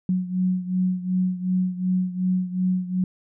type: beating tone pair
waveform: sine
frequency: 183 / 185.7 Hz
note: F#3 / F#3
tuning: -19 / +7 cents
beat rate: 2.7 Hz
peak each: -22 / -26 dBFS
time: 0.09-3.04 s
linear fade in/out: 2 ms
effects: none